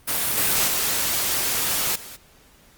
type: noise with level steps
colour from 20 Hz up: white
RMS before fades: -23 / -20 / -23 / -39 dBFS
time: 0.07-2.17 s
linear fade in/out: 20 ms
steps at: 0.37 / 0.67 / 1.95 s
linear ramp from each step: 10 ms
effects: pink hiss -54 dBFS RMS until 2.77 s + Opus 32 kbps